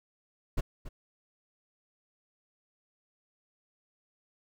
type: noise with echo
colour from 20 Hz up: brown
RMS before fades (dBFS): -27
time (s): 0.57-0.61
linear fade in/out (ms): 10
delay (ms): 280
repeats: 1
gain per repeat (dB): -13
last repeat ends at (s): 0.89
effects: none